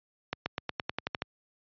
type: accelerating click train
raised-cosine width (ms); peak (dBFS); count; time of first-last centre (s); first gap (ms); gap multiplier
0.3; -14; 10; 0.33-1.221; 130; 0.93
effects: high-pass 80 Hz 12 dB/octave + resampled to 11025 Hz